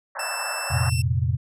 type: band-pass noise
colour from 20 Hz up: white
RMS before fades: -31 dBFS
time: 0.15-0.9 s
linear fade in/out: 10 ms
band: 540 to 1800 Hz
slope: 96 dB/octave
type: tone with pitch glide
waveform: 15% pulse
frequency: 2652 to 2684 Hz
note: E7 to E7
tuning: +10 to +31 cents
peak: -22 dBFS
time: 0.19-1.02 s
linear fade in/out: 5 ms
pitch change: +21 cents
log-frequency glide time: 0.66-0.79 s
type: chord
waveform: sine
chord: F suspended fourth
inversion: none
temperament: equal with one note detuned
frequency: 87.31 / 114.01 / 130.81 Hz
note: F2 / Bb2 / C3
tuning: 0 / -38 / 0 cents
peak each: -24 dBFS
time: 0.7-1.37 s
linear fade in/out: 20 ms
effects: resampled to 32000 Hz